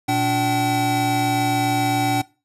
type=tone cluster; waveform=square; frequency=118.9 / 289.4 / 765 Hz; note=A#2 / D4 / G5; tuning=+35 / -25 / -42 cents; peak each=-26 / -23 / -21 dBFS; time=0.08-2.22 s; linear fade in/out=10 ms; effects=noise-tail reverb RT60 0.3 s tail -21 dB re dry + resampled to 32000 Hz